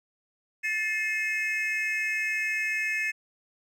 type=tone cluster; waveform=triangle; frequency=1756 / 2129 / 2563 Hz; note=A6 / C7 / E7; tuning=-4 / +30 / -49 cents; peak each=-29 dBFS; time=0.63-3.12 s; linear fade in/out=20 ms; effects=none